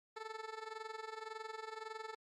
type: tone with amplitude modulation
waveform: 15% pulse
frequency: 440 Hz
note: A4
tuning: in tune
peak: -35 dBFS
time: 0.16-2.15 s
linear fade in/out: 10 ms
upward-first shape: sine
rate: 21.8 Hz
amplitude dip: 80%
effects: low-pass 5000 Hz 12 dB/octave + Opus 48 kbps